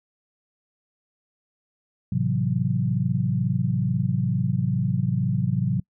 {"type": "chord", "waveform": "sine", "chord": "F# half-diminished seventh", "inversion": "first", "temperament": "equal with one note detuned", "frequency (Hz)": [108.55, 130.81, 164.81, 185], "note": ["A2", "C3", "E3", "F#3"], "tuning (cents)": [-23, 0, 0, 0], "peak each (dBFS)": [-27, -24, -28, -26], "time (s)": [2.12, 5.8], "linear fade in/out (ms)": 5, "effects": ["noise-tail reverb RT60 0.1 s tail -26 dB re dry"]}